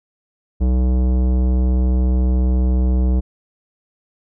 sine tone with tanh clipping, 62.9 Hz, B1, 32 cents sharp, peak -15 dBFS, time 0.6-3.21 s, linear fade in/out 20 ms, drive 16 dB, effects none

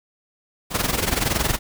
pink noise with amplitude modulation, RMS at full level -19 dBFS, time 0.7-1.59 s, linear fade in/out 50 ms, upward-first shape sine, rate 21.5 Hz, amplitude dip 75%, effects none

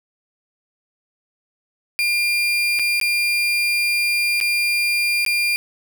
35% pulse tone with dropouts, 2400 Hz, D7, 37 cents sharp, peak -15 dBFS, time 1.99-5.56 s, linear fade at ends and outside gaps 0 ms, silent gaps 2.79-2.795 / 3-3.013 / 4.402-4.411 / 5.25-5.263 s, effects none

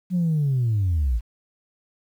sine linear sweep, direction down, 185 to 51.1 Hz, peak -17 dBFS, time 0.1-1.21 s, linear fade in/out 50 ms, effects tanh soft clip ceiling -16 dBFS + 9-bit

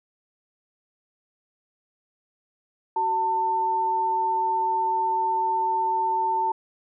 sine tone pair together, 376.7 / 896 Hz, F#4 / A5, +31 / +31 cents, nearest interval octave + minor third, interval 1500 cents, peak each -33 / -21 dBFS, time 2.96-6.52 s, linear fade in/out 5 ms, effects none

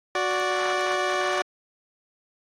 15% pulse tone pair together, 367.9 / 584 Hz, F#4 / D5, -10 / -10 cents, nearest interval minor sixth, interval 800 cents, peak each -19 dBFS, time 0.15-1.42 s, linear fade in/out 2 ms, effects low-pass 5000 Hz 12 dB/octave + AAC 48 kbps

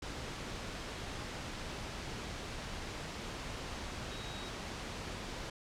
sine tone in noise, 3803 Hz, A#7, 34 cents sharp, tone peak -49 dBFS, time 4.11-4.49 s, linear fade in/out 5 ms, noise pink, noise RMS -42 dBFS, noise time 0.02-5.5 s, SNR -10 dB, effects low-pass 6000 Hz 12 dB/octave

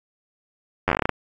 slowing click train, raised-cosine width 0.5 ms, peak -4 dBFS, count 11, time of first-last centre 0.88-1.093 s, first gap 10 ms, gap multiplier 1.16, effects AAC 48 kbps

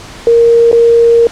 sine tone with dropouts, 466.2 Hz, A#4, in tune, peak -3 dBFS, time 0.27-1.27 s, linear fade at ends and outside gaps 1 ms, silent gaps 0.715-0.728 s, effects pink hiss -30 dBFS RMS until 1.31 s + low-pass 7000 Hz 12 dB/octave

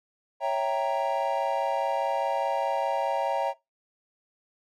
triangle chord, C# diminished seventh, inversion none, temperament equal, 554.4 / 659.3 / 784 / 932.3 Hz, C#5 / E5 / G5 / Bb5, 0 / 0 / 0 / 0 cents, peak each -28 dBFS, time 0.4-3.54 s, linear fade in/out 50 ms, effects noise-tail reverb RT60 0.2 s tail -20 dB re dry

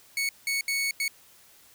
sawtooth tone bursts at uneven times, 2217 Hz, C#7, in tune, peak -22 dBFS, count 4, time 0.17-0.29 / 0.47-0.61 / 0.68-0.91 / 1-1.08 s, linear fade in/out 2 ms, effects white hiss -56 dBFS RMS until 1.74 s

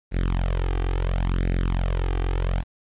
sawtooth tone with flanger, 44.31 Hz, F1, 26 cents sharp, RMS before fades -23 dBFS, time 0.11-2.64 s, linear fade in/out 50 ms, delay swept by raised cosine 0.46 to 2.56 ms, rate 0.72 Hz, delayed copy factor +0.9, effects resampled to 8000 Hz + 9-bit

